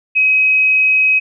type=tone; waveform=sine; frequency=2538 Hz; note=D#7; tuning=34 cents sharp; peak=-9 dBFS; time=0.15-1.2 s; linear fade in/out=20 ms; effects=none